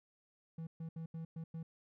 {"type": "tone bursts at uneven times", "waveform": "triangle", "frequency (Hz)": 163, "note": "E3", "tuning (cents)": -19, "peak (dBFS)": -39, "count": 6, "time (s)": [[0.58, 0.67], [0.8, 0.89], [0.96, 1.06], [1.14, 1.25], [1.36, 1.44], [1.54, 1.63]], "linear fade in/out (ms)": 5, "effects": []}